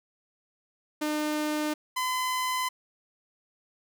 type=tone pair in turn; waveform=sawtooth; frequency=302.6 / 1017.8 Hz; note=D#4 / C6; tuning=-48 / -48 cents; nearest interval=octave + major sixth; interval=2100 cents; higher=second; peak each=-23 / -23 dBFS; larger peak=neither; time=1.01-1.74 / 1.96-2.69 s; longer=neither; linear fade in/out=10 ms; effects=none